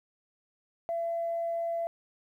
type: tone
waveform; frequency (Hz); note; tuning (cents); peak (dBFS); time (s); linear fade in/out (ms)
sine; 674; E5; +38; -28; 0.89-1.87; 0
effects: tanh soft clip ceiling -24 dBFS + 11-bit